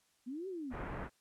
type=linear two-way sweep; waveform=sine; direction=up then down; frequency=231.8 to 393.1 to 231.8 Hz; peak=-39 dBFS; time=0.26-0.74 s; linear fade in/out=20 ms; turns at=0.48 s
type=low-pass noise; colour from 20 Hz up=pink; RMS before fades=-42 dBFS; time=0.7-1.1 s; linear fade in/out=50 ms; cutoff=1900 Hz; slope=24 dB/octave
effects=white hiss -73 dBFS RMS until 1.2 s + low-pass 10000 Hz 12 dB/octave